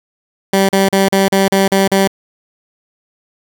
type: tone bursts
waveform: 15% pulse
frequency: 194.3 Hz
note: G3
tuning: 15 cents flat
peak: -3 dBFS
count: 8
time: 0.53-2.076 s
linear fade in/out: 5 ms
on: 160 ms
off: 38 ms
effects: none